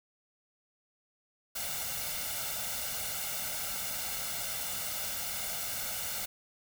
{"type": "noise with comb filter", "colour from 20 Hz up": "white", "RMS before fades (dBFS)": -36, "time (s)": [1.55, 6.26], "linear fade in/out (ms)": 10, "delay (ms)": 1.4, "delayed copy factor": 0.7, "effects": []}